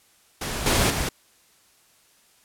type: noise with level steps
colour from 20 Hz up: pink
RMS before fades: -29 / -20 / -26 dBFS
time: 0.41-1.09 s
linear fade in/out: 5 ms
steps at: 0.66 / 0.9 s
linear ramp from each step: 2 ms
effects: white hiss -59 dBFS RMS until 2.44 s + low-pass 12000 Hz 12 dB/octave